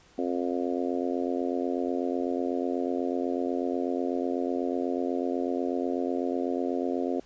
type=harmonic tone; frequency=88.1 Hz; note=F2; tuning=16 cents sharp; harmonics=3 / 4 / 5 / 6 / 7 / 8; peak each=-30 / -32 / -34 / -36 / -37 / -38 dBFS; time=0.18-7.2 s; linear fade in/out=5 ms; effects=pink hiss -58 dBFS RMS until 7.25 s + resampled to 16000 Hz